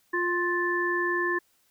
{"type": "harmonic tone", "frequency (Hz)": 351.1, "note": "F4", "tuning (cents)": 9, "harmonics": [1, 3, 5], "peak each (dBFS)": [-28, -31, -27], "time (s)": [0.13, 1.39], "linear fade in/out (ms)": 10, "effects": ["white hiss -67 dBFS RMS until 1.7 s"]}